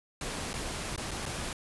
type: noise with dropouts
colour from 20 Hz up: pink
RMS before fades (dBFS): -36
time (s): 0.21-1.53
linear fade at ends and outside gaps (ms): 2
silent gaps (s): 0.532-0.539 / 0.962-0.977 / 1.11-1.114 / 1.256-1.261
effects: resampled to 24000 Hz